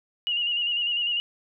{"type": "tone with vibrato", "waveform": "sine", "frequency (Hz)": 2854, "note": "F7", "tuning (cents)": 37, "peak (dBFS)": -23, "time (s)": [0.27, 1.2], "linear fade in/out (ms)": 0, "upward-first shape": "square", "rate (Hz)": 10, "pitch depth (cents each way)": 36, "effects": []}